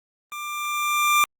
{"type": "tone with level ramp", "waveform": "25% pulse", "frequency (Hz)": 1188, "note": "D6", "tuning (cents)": 20, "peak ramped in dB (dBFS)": [-28, -11], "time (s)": [0.32, 1.24], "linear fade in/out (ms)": 0, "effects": ["Opus 32 kbps"]}